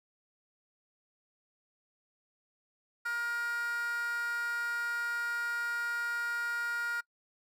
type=tone with high-pass filter; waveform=15% pulse; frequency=473 Hz; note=A#4; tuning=25 cents sharp; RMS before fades=-34 dBFS; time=3.05-7.01 s; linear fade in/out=10 ms; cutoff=1400 Hz; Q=5.7; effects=noise-tail reverb RT60 0.1 s tail -26 dB re dry